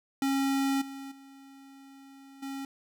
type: tone with level steps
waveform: square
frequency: 272.7 Hz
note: C#4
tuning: 28 cents flat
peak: -26 / -40 / -50 / -36 dBFS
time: 0.22-2.65 s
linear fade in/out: 2 ms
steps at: 0.81 / 1.11 / 2.42 s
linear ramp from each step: 10 ms
effects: none